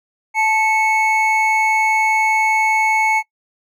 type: tone pair together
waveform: triangle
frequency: 875 / 2205 Hz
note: A5 / C#7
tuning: -10 / -10 cents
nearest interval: octave + major third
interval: 1600 cents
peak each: -14 dBFS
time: 0.34-3.23 s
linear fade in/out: 50 ms
effects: noise-tail reverb RT60 0.1 s tail -22 dB re dry